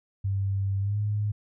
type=tone with pitch glide; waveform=sine; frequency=98 to 104.43 Hz; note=G2 to G#2; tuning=0 to +10 cents; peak=-24 dBFS; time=0.24-1.32 s; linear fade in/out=10 ms; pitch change=+110 cents; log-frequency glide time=0.8-0.98 s; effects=none